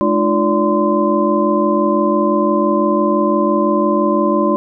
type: tone cluster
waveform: sine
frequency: 212.6 / 303.1 / 349 / 577 / 1032 Hz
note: G#3 / D#4 / F4 / D5 / C6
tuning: +41 / -45 / -1 / -31 / -24 cents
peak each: -18 dBFS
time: 0.01-4.56 s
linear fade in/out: 0 ms
effects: none